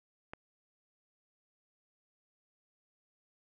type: click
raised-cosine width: 0.5 ms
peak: -27 dBFS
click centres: 0.335 s
effects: none